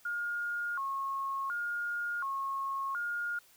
sine tone with vibrato, 1244.5 Hz, D#6, in tune, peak -32 dBFS, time 0.05-3.39 s, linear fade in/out 5 ms, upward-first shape square, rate 0.69 Hz, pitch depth 230 cents each way, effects white hiss -62 dBFS RMS until 3.56 s

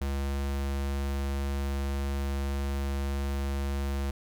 square tone, 69.3 Hz, C#2, in tune, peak -29 dBFS, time 0.01-4.11 s, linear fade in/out 5 ms, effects none

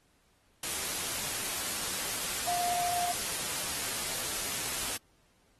sine tone in noise, 706 Hz, F5, 19 cents sharp, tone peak -31 dBFS, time 2.47-3.12 s, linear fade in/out 5 ms, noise white, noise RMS -34 dBFS, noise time 0.63-4.97 s, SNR 0 dB, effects pink hiss -69 dBFS RMS until 5.59 s + AAC 32 kbps

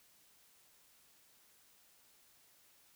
silence, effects white hiss -67 dBFS RMS until 2.95 s

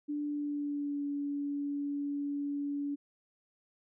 sine tone with pitch glide, 293.7 to 285.8 Hz, D4 to D4, 0 to -47 cents, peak -32 dBFS, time 0.08-2.96 s, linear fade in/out 20 ms, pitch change -47 cents, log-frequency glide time 0.23-1.05 s, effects none

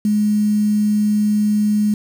sine tone with quantisation, 210 Hz, G#3, 19 cents sharp, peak -13 dBFS, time 0.05-1.94 s, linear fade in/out 2 ms, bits 6, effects none

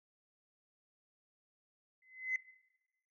sine tone with exponential growth, 2041 Hz, C7, 44 cents flat, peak -28 dBFS, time 2.02-2.36 s, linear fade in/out 2 ms, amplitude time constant 72 ms, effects noise-tail reverb RT60 1.0 s tail -20 dB re dry + tanh soft clip ceiling -25 dBFS

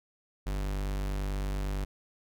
45% pulse tone, 49 Hz, G1, in tune, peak -30 dBFS, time 0.46-1.85 s, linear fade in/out 10 ms, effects none

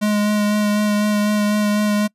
square tone with vibrato, 208.9 Hz, G#3, 10 cents sharp, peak -16 dBFS, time 0.01-2.08 s, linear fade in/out 20 ms, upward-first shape sine, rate 4 Hz, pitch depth 15 cents each way, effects noise-tail reverb RT60 0.1 s tail -25 dB re dry + resampled to 32000 Hz

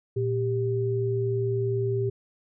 sine tone pair together, 116.54 / 393.8 Hz, A#2 / G4, 0 / +8 cents, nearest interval octave + major sixth, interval 2108 cents, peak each -26 dBFS, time 0.16-2.1 s, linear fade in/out 10 ms, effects none

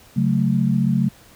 sine chord, F# minor, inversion second, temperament equal, 138.59 / 185 / 220 Hz, C#3 / F#3 / A3, 0 / 0 / 0 cents, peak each -20 dBFS, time 0.16-1.09 s, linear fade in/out 10 ms, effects pink hiss -49 dBFS RMS until 1.35 s

